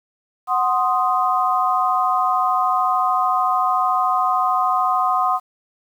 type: chord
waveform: sine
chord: C diminished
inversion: second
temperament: equal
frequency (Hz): 740 / 1046.5 / 1244.5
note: Gb5 / C6 / Eb6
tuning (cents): 0 / 0 / 0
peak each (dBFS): -20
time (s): 0.47-5.4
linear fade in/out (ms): 50
effects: 8-bit